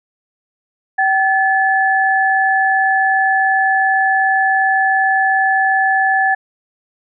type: tone pair together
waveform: sine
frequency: 769 / 1726.3 Hz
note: G5 / A6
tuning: -33 / -33 cents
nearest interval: octave + major second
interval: 1400 cents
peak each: -14 dBFS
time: 0.98-6.35 s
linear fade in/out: 10 ms
effects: none